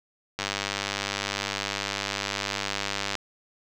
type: click train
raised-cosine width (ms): 0.2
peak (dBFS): -10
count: 277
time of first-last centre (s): 0.39-3.153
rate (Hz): 99.9
effects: none